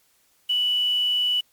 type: tone with quantisation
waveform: sine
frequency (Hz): 2960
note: F#7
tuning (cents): 0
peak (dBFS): -19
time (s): 0.49-1.41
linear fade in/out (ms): 10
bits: 7
effects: white hiss -63 dBFS RMS until 1.52 s + MP3 96 kbps